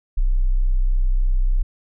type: tone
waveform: sine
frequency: 31.66 Hz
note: B0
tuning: 44 cents sharp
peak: -14 dBFS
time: 0.17-1.63 s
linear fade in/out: 10 ms
effects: none